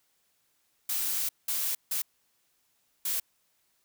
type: noise bursts at uneven times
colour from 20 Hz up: blue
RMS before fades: -30 dBFS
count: 4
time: 0.89-1.29 / 1.48-1.75 / 1.91-2.02 / 3.05-3.2 s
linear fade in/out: 5 ms
effects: white hiss -72 dBFS RMS until 3.84 s